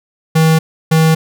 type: tone pair in turn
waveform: square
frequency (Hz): 160 / 160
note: D#3 / D#3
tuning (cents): +49 / +49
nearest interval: unison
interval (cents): 0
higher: neither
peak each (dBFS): -8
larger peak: neither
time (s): 0.35-0.59 / 0.91-1.15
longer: neither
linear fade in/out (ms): 10
effects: none